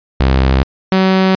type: tone pair in turn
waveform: sawtooth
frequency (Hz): 66 / 189.06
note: C2 / F#3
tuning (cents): +16 / +38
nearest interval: octave + tritone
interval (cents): 1822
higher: second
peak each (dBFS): -5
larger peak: neither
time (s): 0.2-0.63 / 0.92-1.35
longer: neither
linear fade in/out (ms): 0
effects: resampled to 11025 Hz